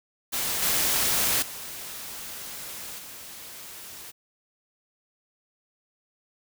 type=noise with level steps; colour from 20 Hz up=white; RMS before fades=-28 / -24 / -38 / -42 dBFS; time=0.32-4.12 s; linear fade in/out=20 ms; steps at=0.62 / 1.42 / 2.98 s; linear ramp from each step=5 ms; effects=none